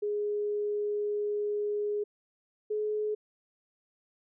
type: tone pair in turn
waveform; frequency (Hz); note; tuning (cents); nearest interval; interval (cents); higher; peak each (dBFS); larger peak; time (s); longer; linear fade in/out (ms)
sine; 415.3 / 424.5; G#4 / G#4; 0 / +38; unison; 38; second; -28; neither; 0.02-2.04 / 2.7-3.15; first; 10
effects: none